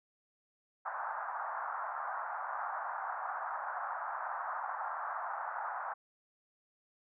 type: band-pass noise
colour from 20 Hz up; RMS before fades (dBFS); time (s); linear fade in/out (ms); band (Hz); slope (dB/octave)
pink; -39; 0.85-5.94; 10; 720 to 1500; 48
effects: none

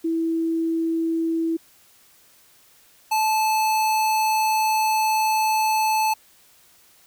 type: tone pair in turn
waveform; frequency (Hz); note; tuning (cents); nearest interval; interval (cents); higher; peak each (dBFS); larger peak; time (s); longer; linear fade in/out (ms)
sine / square; 328.1 / 870.6; E4 / A5; -8 / -19; octave + perfect fourth; 1689; second; -20 / -19; second; 0.04-1.57 / 3.11-6.14; second; 10
effects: white hiss -55 dBFS RMS until 7.06 s

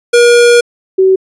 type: tone pair in turn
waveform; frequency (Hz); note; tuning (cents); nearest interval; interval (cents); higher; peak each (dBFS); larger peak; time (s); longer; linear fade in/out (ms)
square / sine; 477.9 / 379.3; A#4 / F#4; +43 / +43; major third; 400; first; -4; neither; 0.13-0.61 / 0.98-1.16; first; 10
effects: resampled to 24000 Hz

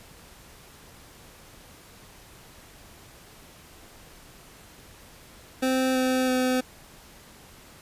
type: tone with pitch steps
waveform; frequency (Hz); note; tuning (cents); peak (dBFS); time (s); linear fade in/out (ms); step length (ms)
25% pulse; 260 / 257.6 / 255.2; C4 / C4 / C4; -11 / -27 / -43; -18; 5.62-6.61; 10; 330
effects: pink hiss -50 dBFS RMS until 7.81 s + resampled to 32000 Hz

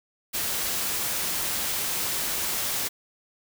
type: noise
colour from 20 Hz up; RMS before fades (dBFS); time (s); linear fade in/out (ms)
white; -28; 0.33-2.89; 20
effects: none

